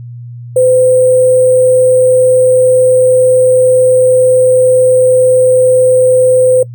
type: tone with sample-and-hold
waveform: sine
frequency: 509 Hz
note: C5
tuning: 48 cents flat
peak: -4 dBFS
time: 0.56-6.63 s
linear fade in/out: 5 ms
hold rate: 8820 Hz
effects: noise-tail reverb RT60 0.1 s tail -21 dB re dry + added 120 Hz sine -24 dBFS peak until 6.74 s